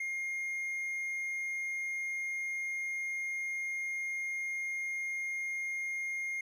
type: tone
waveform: triangle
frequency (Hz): 2129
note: C7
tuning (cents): +30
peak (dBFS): -32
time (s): 0-6.41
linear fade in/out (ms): 5
effects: none